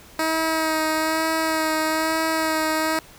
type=tone with vibrato; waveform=10% pulse; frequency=317.7 Hz; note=D#4; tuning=36 cents sharp; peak=-12 dBFS; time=0.19-2.99 s; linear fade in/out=2 ms; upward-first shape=sine; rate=1.1 Hz; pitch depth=20 cents each way; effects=pink hiss -47 dBFS RMS until 3.18 s